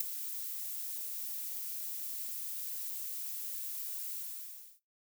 violet noise with ADSR envelope, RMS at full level -27 dBFS, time 0-4.8 s, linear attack 7 ms, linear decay 5 ms, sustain -13 dB, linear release 660 ms, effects noise-tail reverb RT60 0.2 s tail -17 dB re dry

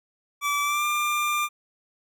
25% pulse tone with pitch glide, 1155 to 1193.7 Hz, D6 to D6, -29 to +28 cents, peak -19 dBFS, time 0.41-1.49 s, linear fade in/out 50 ms, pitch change +57 cents, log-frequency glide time 0.62-0.85 s, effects none

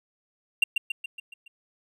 triangle tone with echo, 2766 Hz, F7, 17 cents flat, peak -14 dBFS, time 0.62-0.64 s, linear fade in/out 5 ms, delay 140 ms, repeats 6, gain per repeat -5 dB, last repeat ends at 1.48 s, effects none

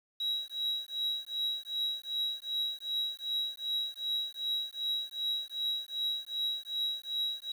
sine tone with tremolo, 3862 Hz, B7, 39 cents flat, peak -26 dBFS, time 0.2-7.52 s, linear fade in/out 5 ms, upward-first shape triangle, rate 2.6 Hz, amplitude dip 100%, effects tanh soft clip ceiling -27 dBFS + 9-bit

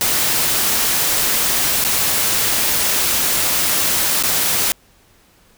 white noise with dropouts, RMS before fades -17 dBFS, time 0.01-4.72 s, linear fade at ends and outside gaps 0 ms, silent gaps 1.84-1.848 / 4.226-4.236 s, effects pink hiss -53 dBFS RMS until 5.57 s

